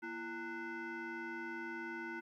sine tone with frequency modulation, 910 Hz, A#5, 42 cents flat, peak -39 dBFS, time 0.02-2.21 s, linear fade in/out 20 ms, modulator 573 Hz, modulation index 1.8, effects tanh soft clip ceiling -38 dBFS + 13-bit

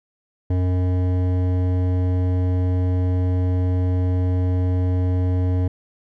sine tone with hard clipping, 91 Hz, F#2, 28 cents flat, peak -19 dBFS, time 0.5-5.68 s, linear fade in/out 5 ms, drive 13 dB, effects none

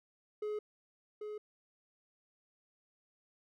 triangle tone with echo, 422.3 Hz, G#4, 29 cents sharp, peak -33 dBFS, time 0.42-0.59 s, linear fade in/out 5 ms, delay 790 ms, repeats 1, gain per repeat -5 dB, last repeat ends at 1.38 s, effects none

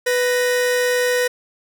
45% pulse tone pair together, 495.3 / 1864.7 Hz, B4 / A#6, +5 / 0 cents, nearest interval octave + major seventh, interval 2295 cents, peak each -17 / -23 dBFS, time 0.06-1.28 s, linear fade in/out 10 ms, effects none

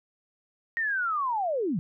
sine linear sweep, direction down, 1878 to 145.5 Hz, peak -25 dBFS, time 0.77-1.79 s, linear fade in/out 0 ms, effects none

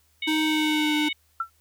harmonic tone, 740 Hz, F#5, in tune, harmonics 3 / 4 / 5, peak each -29 / -32 / -32 dBFS, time 0.22-1.13 s, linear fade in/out 5 ms
square tone with pitch glide, 311.1 to 301 Hz, D#4 to D4, 0 to +43 cents, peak -23 dBFS, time 0.27-1.09 s, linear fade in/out 10 ms, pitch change -57 cents, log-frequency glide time 0.43-0.96 s
sine tone with exponential decay, 1345 Hz, E6, 34 cents sharp, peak -20 dBFS, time 1.4-1.5 s, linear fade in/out 5 ms, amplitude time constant 20 ms
effects added 77 Hz sine -65 dBFS peak until 1.6 s + white hiss -65 dBFS RMS until 1.6 s

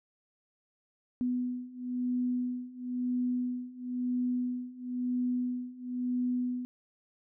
sine beating tone pair, 247.8 / 248.79 Hz, B3 / B3, +6 / +13 cents, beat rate 0.99 Hz, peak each -34 / -32 dBFS, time 1.21-6.65 s, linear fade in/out 0 ms, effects none

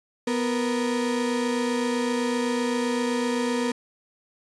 35% pulse tone pair together, 247 / 466.2 Hz, B3 / A#4, 0 / 0 cents, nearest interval major seventh, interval 1100 cents, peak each -23 / -26 dBFS, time 0.27-3.72 s, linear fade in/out 5 ms, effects resampled to 22050 Hz

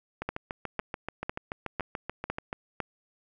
two click trains, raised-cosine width 0.5 ms, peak -15 / -18 dBFS, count 6 / 17, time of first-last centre 0.29-2.803 / 0.22-2.529 s, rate 1.99 / 6.93 Hz, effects none

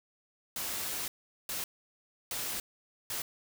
white noise bursts at uneven times, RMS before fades -36 dBFS, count 4, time 0.56-1.08 / 1.49-1.64 / 2.31-2.6 / 3.1-3.22 s, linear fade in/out 2 ms, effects none

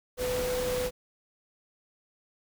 sine tone in noise, 500 Hz, B4, 21 cents sharp, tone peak -28 dBFS, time 0.17-0.91 s, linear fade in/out 50 ms, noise pink, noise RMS -35 dBFS, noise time 0.17-0.91 s, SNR +4 dB, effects none

